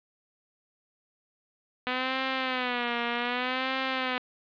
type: tone with vibrato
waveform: 5% pulse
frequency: 250 Hz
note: B3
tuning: 21 cents sharp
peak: -16 dBFS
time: 1.87-4.18 s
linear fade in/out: 0 ms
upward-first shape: sine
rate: 0.65 Hz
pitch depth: 94 cents each way
effects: resampled to 11025 Hz + 8-bit